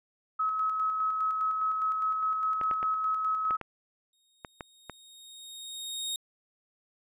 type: tone with tremolo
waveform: sine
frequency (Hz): 1283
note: E6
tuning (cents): -47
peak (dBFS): -25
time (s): 0.39-3.57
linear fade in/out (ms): 10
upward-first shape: square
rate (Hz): 4.9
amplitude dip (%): 30
type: clicks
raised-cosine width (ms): 0.5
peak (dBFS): -22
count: 8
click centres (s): 2.613 / 2.712 / 2.829 / 3.508 / 3.613 / 4.448 / 4.608 / 4.897
type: tone with exponential growth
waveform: sawtooth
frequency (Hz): 3729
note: A#7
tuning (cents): 0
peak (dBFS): -27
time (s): 4.13-6.16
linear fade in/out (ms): 2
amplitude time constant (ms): 440
effects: resampled to 32000 Hz